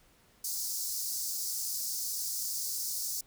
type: high-pass noise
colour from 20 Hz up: pink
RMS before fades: -35 dBFS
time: 0.44-3.21 s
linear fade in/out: 5 ms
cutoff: 4800 Hz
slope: 48 dB/octave
effects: pink hiss -64 dBFS RMS until 3.26 s